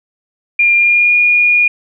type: tone with pitch glide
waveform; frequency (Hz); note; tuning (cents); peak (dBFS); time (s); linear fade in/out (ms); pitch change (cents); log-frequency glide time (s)
sine; 2401 to 2435; D7 to D#7; +38 to -38; -7; 0.59-1.68; 5; +24; 0.77-1.14
effects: none